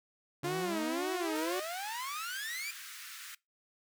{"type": "exponential sweep", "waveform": "sawtooth", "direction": "up", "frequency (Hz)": [138.59, 2432], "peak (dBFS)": -34, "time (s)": [0.43, 2.71], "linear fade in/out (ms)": 5}
{"type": "tone with vibrato", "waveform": "sawtooth", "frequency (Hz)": 341.6, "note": "F4", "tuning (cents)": -38, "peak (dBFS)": -29, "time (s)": [0.44, 1.6], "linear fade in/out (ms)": 5, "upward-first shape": "sine", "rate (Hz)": 1.9, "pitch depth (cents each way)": 160}
{"type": "high-pass noise", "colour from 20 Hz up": "pink", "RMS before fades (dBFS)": -47, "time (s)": [1.35, 3.35], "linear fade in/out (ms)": 5, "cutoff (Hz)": 1300, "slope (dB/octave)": 48}
{"effects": ["noise-tail reverb RT60 0.2 s tail -22 dB re dry"]}